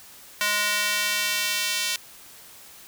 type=tone with high-pass filter sweep; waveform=square; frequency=207.7 Hz; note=G#3; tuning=in tune; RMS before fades=-25 dBFS; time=0.41-1.96 s; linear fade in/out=0 ms; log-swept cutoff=1600 to 3000 Hz; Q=1; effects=white hiss -47 dBFS RMS until 2.87 s